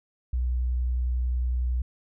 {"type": "tone with vibrato", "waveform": "sine", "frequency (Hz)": 61.74, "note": "B1", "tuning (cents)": 0, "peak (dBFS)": -23, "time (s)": [0.33, 1.82], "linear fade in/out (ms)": 5, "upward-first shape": "sine", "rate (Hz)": 11, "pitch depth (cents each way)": 11, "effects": []}